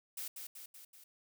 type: noise with echo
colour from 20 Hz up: blue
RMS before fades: -42 dBFS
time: 0.17-0.28 s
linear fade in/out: 5 ms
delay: 190 ms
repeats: 4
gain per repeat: -4 dB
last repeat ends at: 1.04 s
effects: none